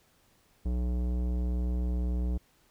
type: tone with tanh clipping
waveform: sine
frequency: 60.9 Hz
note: B1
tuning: 24 cents flat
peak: -29 dBFS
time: 0.65-2.38 s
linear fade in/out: 10 ms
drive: 16 dB
effects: pink hiss -66 dBFS RMS until 2.7 s